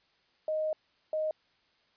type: tone pair in turn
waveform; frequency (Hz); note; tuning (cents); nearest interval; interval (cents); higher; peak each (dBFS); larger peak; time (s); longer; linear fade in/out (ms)
sine; 622.3 / 622.3; D#5 / D#5; 0 / 0; unison; 0; neither; -28; neither; 0.48-0.73 / 1.13-1.31; first; 2
effects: white hiss -69 dBFS RMS until 1.96 s + resampled to 11025 Hz